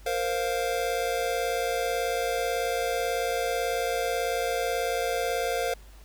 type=chord; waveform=square; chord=Bb suspended second; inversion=none; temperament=just; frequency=466.2 / 524.4 / 699.2 Hz; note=Bb4 / C5 / F5; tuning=0 / +4 / +2 cents; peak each=-31 dBFS; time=0.06-5.74 s; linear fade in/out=5 ms; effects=added 50 Hz sine -46 dBFS peak until 6.04 s + pink hiss -56 dBFS RMS until 6.04 s